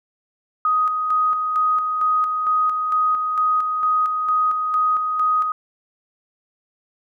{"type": "tone with tremolo", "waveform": "sine", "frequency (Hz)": 1251, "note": "D#6", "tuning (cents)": 9, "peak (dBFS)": -15, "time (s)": [0.65, 5.52], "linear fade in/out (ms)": 2, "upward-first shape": "square", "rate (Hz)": 2.2, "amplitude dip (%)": 40, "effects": []}